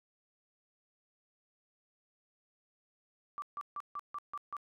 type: tone bursts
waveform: sine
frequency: 1167 Hz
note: D6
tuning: 11 cents flat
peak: -37 dBFS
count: 7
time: 3.38-4.567 s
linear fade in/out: 0 ms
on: 41 ms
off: 150 ms
effects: none